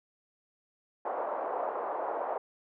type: band-pass noise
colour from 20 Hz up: pink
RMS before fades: -34 dBFS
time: 1.05-2.38 s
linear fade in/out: 5 ms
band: 510 to 1000 Hz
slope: 24 dB/octave
effects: none